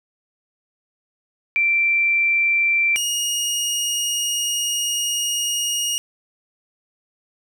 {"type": "tone pair in turn", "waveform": ["sine", "20% pulse"], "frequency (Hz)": [2349, 2866], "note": ["D7", "F7"], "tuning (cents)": [0, 44], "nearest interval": "minor third", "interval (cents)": 344, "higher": "second", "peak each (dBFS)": -15, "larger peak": "neither", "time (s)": [[1.56, 2.96], [2.96, 5.98]], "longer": "second", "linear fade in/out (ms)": 0, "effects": []}